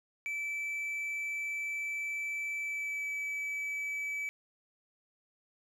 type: tone with pitch glide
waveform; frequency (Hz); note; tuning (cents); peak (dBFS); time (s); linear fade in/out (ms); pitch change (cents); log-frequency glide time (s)
triangle; 2317 to 2297; D7 to D7; -24 to -39; -32; 0.26-4.29; 0; -15; 2.59-3.08
effects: 12-bit